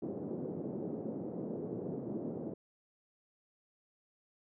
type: band-pass noise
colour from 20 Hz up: white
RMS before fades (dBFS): -40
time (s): 0.02-2.54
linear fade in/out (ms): 5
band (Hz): 140 to 450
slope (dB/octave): 24
effects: none